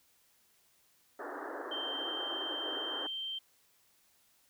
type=band-pass noise; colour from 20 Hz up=pink; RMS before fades=-42 dBFS; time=1.19-3.07 s; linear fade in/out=5 ms; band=280 to 1800 Hz; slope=96 dB/octave
type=tone; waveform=sine; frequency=3136 Hz; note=G7; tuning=in tune; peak=-36 dBFS; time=1.71-3.39 s; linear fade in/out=10 ms
effects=white hiss -69 dBFS RMS until 4.49 s